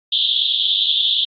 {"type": "band-pass noise", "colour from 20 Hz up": "white", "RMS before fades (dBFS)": -18, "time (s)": [0.12, 1.25], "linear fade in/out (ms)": 5, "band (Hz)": [3200, 3700], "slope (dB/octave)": 96, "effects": ["AAC 32 kbps"]}